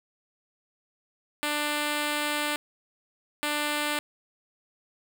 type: tone bursts at uneven times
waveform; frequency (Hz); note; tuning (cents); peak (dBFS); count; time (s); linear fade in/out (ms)
5% pulse; 296.2; D4; +15; -15; 2; 1.43-2.56 / 3.43-3.99; 0
effects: none